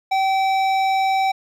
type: tone with hard clipping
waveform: sine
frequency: 770 Hz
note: G5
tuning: 31 cents flat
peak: -18 dBFS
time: 0.11-1.32 s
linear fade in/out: 10 ms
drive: 12 dB
effects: none